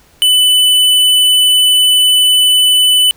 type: tone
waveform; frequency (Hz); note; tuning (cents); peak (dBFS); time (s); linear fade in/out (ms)
square; 2996; F#7; +21; -7; 0.22-3.11; 0
effects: pink hiss -48 dBFS RMS until 3.16 s